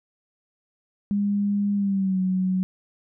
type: tone with pitch glide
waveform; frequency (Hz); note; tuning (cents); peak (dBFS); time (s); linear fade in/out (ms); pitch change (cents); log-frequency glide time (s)
sine; 202.9 to 186.06; G#3 to F#3; -40 to +10; -20; 1.11-2.63; 0; -150; 1.75-2.2
effects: none